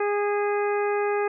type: harmonic tone with a mistuned harmonic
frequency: 410.8 Hz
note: G#4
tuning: 19 cents flat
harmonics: 1 / 2 / 3 / 4 / 5 / 6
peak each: -23 / -29 / -33 / -35 / -37 / -39 dBFS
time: 0-1.28 s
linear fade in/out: 5 ms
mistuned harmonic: 6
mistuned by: +16 cents
effects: none